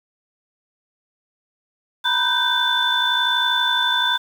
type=tone cluster; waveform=sine; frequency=941 / 993 / 1510 / 1571 / 3522 Hz; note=A#5 / B5 / F#6 / G6 / A7; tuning=+16 / +9 / +35 / +3 / +1 cents; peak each=-26 / -24 / -24 / -24 / -19 dBFS; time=2.04-4.18 s; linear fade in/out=20 ms; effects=tanh soft clip ceiling -7 dBFS + 7-bit